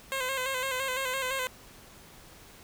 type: tone with vibrato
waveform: 10% pulse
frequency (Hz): 523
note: C5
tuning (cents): -1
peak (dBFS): -21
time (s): 0.12-1.47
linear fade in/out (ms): 0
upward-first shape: square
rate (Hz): 5.9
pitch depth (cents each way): 46
effects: pink hiss -52 dBFS RMS until 2.63 s